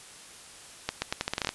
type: accelerating click train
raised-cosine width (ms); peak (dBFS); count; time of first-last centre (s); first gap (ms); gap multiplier
0.2; -10; 11; 0.89-1.491; 130; 0.81
effects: white hiss -48 dBFS RMS until 1.54 s + resampled to 24000 Hz